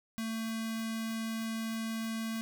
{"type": "tone with notch filter", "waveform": "square", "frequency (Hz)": 224.2, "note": "A3", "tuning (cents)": 33, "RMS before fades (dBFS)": -36, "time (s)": [0.18, 2.41], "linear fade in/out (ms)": 0, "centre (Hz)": 500, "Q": 0.52, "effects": []}